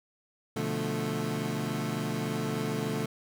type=chord; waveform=25% pulse; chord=B half-diminished seventh; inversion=none; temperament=equal; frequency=123.47 / 146.83 / 174.61 / 220 Hz; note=B2 / D3 / F3 / A3; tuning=0 / 0 / 0 / 0 cents; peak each=-33 / -31 / -34 / -30 dBFS; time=0.56-3.06 s; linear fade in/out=5 ms; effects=none